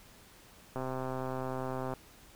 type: click train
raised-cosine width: 1 ms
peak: -23 dBFS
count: 154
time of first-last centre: 0.76-1.937 s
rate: 130 Hz
effects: pink hiss -57 dBFS RMS until 2.35 s